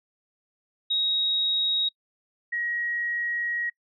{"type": "tone pair in turn", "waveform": "sine", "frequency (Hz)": [3787, 1897.6], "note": ["A#7", "A#6"], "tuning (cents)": [27, 30], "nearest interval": "octave", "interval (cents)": 1197, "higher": "first", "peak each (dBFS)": [-22, -26], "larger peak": "first", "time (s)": [[0.9, 1.89], [2.52, 3.7]], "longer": "second", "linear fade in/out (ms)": 10, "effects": ["noise-tail reverb RT60 0.1 s tail -24 dB re dry"]}